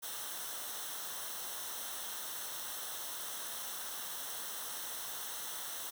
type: noise with comb filter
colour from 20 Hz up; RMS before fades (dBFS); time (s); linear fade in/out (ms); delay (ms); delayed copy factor
white; -42; 0.02-5.91; 20; 0.42; -0.7
effects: none